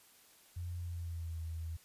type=tone with pitch glide; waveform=sine; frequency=87.31 to 81.46 Hz; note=F2 to E2; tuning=0 to -20 cents; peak=-38 dBFS; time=0.56-1.77 s; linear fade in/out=10 ms; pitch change=-120 cents; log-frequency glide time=0.78-1.4 s; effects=white hiss -63 dBFS RMS until 1.84 s + resampled to 32000 Hz